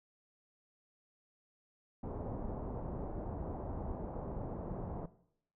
pink low-pass noise, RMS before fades -41 dBFS, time 2.03-5.06 s, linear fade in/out 5 ms, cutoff 850 Hz, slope 24 dB/octave, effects noise-tail reverb RT60 0.7 s tail -17 dB re dry

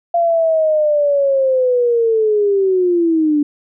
sine linear sweep, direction down, 690 to 289.3 Hz, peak -11 dBFS, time 0.14-3.43 s, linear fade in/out 5 ms, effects none

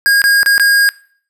square tone with dropouts, 1628 Hz, G#6, 35 cents flat, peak -8 dBFS, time 0.06-0.89 s, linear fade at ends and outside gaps 0 ms, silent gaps 0.218-0.24 / 0.431-0.461 / 0.58-0.597 s, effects noise-tail reverb RT60 0.5 s tail -21 dB re dry

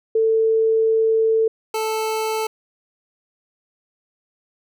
sine / 25% pulse tone pair in turn, 445.3 / 438.9 Hz, A4 / A4, +21 / -4 cents, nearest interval unison, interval 25 cents, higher first, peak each -14 / -17 dBFS, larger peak first, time 0.15-1.48 / 1.74-2.47 s, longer first, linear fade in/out 5 ms, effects none

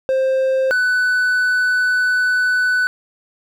triangle tone pair in turn, 527 / 1494.9 Hz, C5 / F#6, +12 / +17 cents, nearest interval octave + tritone, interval 1805 cents, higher second, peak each -12 dBFS, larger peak neither, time 0.09-0.71 / 0.71-2.87 s, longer second, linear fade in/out 0 ms, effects none

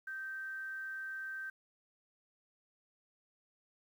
sine tone with amplitude modulation, 1558 Hz, G6, 11 cents flat, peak -38 dBFS, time 0.07-1.5 s, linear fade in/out 5 ms, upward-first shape sine, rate 297 Hz, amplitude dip 30%, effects 11-bit

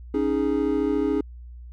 triangle chord, C# suspended second, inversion none, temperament equal, 277.2 / 311.1 / 415.3 Hz, C#4 / D#4 / G#4, 0 / 0 / 0 cents, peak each -23 dBFS, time 0.14-1.21 s, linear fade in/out 5 ms, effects added 60 Hz sine -38 dBFS peak until 1.72 s

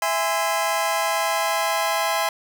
sawtooth chord, E augmented, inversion none, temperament just, 659.3 / 824.1 / 1030.1 Hz, E5 / G#5 / B#5, 0 / -14 / -27 cents, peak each -21 dBFS, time 0.02-2.29 s, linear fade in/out 2 ms, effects none

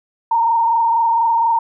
sine tone with frequency modulation, 921 Hz, A#5, 21 cents flat, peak -12 dBFS, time 0.31-1.59 s, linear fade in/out 5 ms, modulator 24.2 Hz, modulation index 0.94, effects none

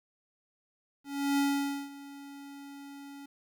square tone with ADSR envelope, 280.7 Hz, C#4, 22 cents sharp, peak -25 dBFS, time 1.04-3.26 s, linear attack 340 ms, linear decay 510 ms, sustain -20 dB, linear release 6 ms, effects 11-bit

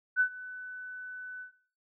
sine tone with ADSR envelope, 1500 Hz, F#6, 23 cents sharp, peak -20 dBFS, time 0.16-1.53 s, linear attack 44 ms, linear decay 84 ms, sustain -18 dB, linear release 120 ms, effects noise-tail reverb RT60 0.5 s tail -20 dB re dry

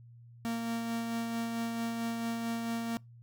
45% pulse tone with tremolo, 230.6 Hz, A#3, 19 cents flat, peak -31 dBFS, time 0.45-2.97 s, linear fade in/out 0 ms, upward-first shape sine, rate 4.5 Hz, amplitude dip 30%, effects noise-tail reverb RT60 0.2 s tail -25 dB re dry + added 118 Hz sine -51 dBFS peak until 3.22 s

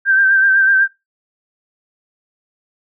sine tone with vibrato, 1568 Hz, G6, in tune, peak -9 dBFS, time 0.05-0.88 s, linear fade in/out 50 ms, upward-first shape sine, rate 8 Hz, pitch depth 37 cents each way, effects noise-tail reverb RT60 0.2 s tail -19 dB re dry

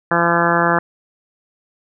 harmonic tone, 170.5 Hz, F3, 41 cents flat, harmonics 1 / 2 / 3 / 4 / 5 / 6 / 7 / 8 / 9 / 10, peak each -22 / -22 / -22 / -22 / -22 / -22 / -22 / -22 / -22 / -22 dBFS, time 0.11-0.79 s, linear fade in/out 2 ms, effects none

